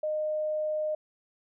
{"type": "tone", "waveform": "sine", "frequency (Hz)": 614, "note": "D#5", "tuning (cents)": -23, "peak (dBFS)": -27, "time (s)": [0.03, 0.95], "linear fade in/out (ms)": 5, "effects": []}